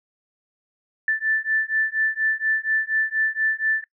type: beating tone pair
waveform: sine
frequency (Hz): 1760 / 1764.2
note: A6 / A6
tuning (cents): 0 / +4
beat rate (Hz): 4.2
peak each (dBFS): -23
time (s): 1.08-3.84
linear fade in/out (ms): 2
effects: noise-tail reverb RT60 0.1 s tail -23 dB re dry